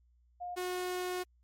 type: tone pair in turn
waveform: sine / sawtooth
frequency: 712 / 362.9 Hz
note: F5 / F#4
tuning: +33 / -34 cents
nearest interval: octave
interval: 1167 cents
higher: first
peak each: -37 / -30 dBFS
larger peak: second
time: 0.4-0.56 / 0.56-1.24 s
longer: second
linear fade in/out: 20 ms
effects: added 60 Hz sine -64 dBFS peak until 1.43 s + MP3 64 kbps